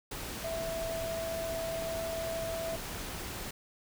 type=tone in noise; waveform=sine; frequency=659.3 Hz; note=E5; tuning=in tune; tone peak=-34 dBFS; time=0.44-2.76 s; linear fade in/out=5 ms; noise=pink; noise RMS=-40 dBFS; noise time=0.11-3.51 s; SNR=+3 dB; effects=none